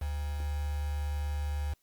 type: tone with quantisation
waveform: sine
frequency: 73.2 Hz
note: D2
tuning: 5 cents flat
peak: -30 dBFS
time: 0.01-1.74 s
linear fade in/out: 10 ms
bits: 7
effects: white hiss -73 dBFS RMS until 1.82 s + Opus 32 kbps